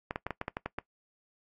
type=clicks; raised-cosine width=0.5 ms; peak=-18 dBFS; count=9; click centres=0.109 / 0.159 / 0.266 / 0.307 / 0.414 / 0.481 / 0.569 / 0.66 / 0.786 s; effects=noise-tail reverb RT60 0.1 s tail -20 dB re dry + AAC 48 kbps